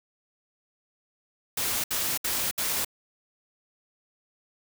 white noise bursts, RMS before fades -28 dBFS, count 4, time 1.57-2.848 s, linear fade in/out 5 ms, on 270 ms, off 66 ms, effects none

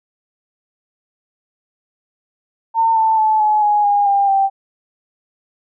sine tone with pitch steps, 905 / 886.4 / 868.1 / 850.3 / 832.8 / 815.6 / 798.8 / 782.4 Hz, A5 / A5 / A5 / G#5 / G#5 / G#5 / G5 / G5, +48 / +13 / -24 / +41 / +5 / -32 / +32 / -4 cents, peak -11 dBFS, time 2.74-4.5 s, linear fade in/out 50 ms, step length 220 ms, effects none

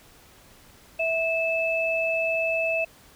sine tone pair together, 654 / 2618 Hz, E5 / E7, -14 / -13 cents, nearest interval 2 octaves, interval 2401 cents, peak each -25 dBFS, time 0.99-2.85 s, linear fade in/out 10 ms, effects pink hiss -53 dBFS RMS until 3.15 s

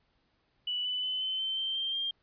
sine tone with pitch steps, 2960 / 2993 / 3026 / 3059 / 3093 / 3127 / 3161 / 3196 Hz, F#7 / F#7 / F#7 / G7 / G7 / G7 / G7 / G7, 0 / +19 / +38 / -43 / -24 / -5 / +14 / +33 cents, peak -30 dBFS, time 0.67-2.11 s, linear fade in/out 5 ms, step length 180 ms, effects pink hiss -73 dBFS RMS until 2.22 s + resampled to 11025 Hz

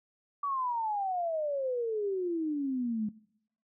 sine exponential sweep, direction down, 1157 to 207.5 Hz, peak -29 dBFS, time 0.43-3.09 s, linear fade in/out 5 ms, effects noise-tail reverb RT60 0.7 s tail -21 dB re dry

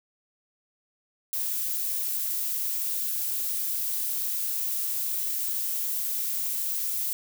violet noise, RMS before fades -29 dBFS, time 1.33-7.13 s, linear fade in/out 0 ms, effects none

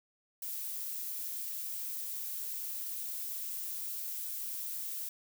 violet noise, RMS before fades -39 dBFS, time 0.42-5.09 s, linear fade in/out 5 ms, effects none

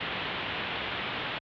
white low-pass noise, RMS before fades -34 dBFS, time 0-1.39 s, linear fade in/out 10 ms, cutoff 3500 Hz, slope 48 dB/octave, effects high-pass 60 Hz 12 dB/octave

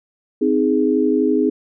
sine chord, Ab major, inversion first, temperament just, 259.6 / 311.5 / 415.3 Hz, C4 / Eb4 / Ab4, -13 / +2 / 0 cents, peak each -18 dBFS, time 0.41-1.5 s, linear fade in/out 10 ms, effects none

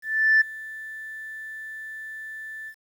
sine tone with ADSR envelope, 1760 Hz, A6, in tune, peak -12 dBFS, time 0.02-2.75 s, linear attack 390 ms, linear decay 11 ms, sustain -22 dB, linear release 73 ms, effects tanh soft clip ceiling -11 dBFS + 9-bit

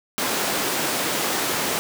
pink high-pass noise, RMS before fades -24 dBFS, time 0.18-1.79 s, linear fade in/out 0 ms, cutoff 270 Hz, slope 12 dB/octave, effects none

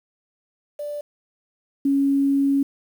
sine tone pair in turn, 587.3 / 277.2 Hz, D5 / C#4, 0 / 0 cents, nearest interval octave + minor second, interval 1300 cents, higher first, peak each -27 / -16 dBFS, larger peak second, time 0.79-1.01 / 1.85-2.63 s, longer second, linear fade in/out 5 ms, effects 8-bit

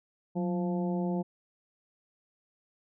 harmonic tone with a mistuned harmonic, 174.61 Hz, F3, in tune, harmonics 1 / 2 / 3 / 4 / 5, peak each -29 / -35 / -39 / -41 / -43 dBFS, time 0.35-1.23 s, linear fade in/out 20 ms, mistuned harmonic 1, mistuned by +70 cents, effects none

